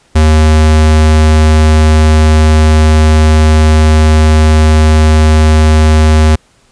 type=tone; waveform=square; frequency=77.78 Hz; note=D#2; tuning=in tune; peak=-4 dBFS; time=0.15-6.36 s; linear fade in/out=10 ms; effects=pink hiss -49 dBFS RMS until 6.71 s + resampled to 22050 Hz